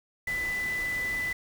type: tone in noise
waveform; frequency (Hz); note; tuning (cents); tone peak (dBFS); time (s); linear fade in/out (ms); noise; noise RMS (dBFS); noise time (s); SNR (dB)
sine; 1995; B6; +17; -28; 0.27-1.33; 5; pink; -41; 0.27-1.33; +10
effects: none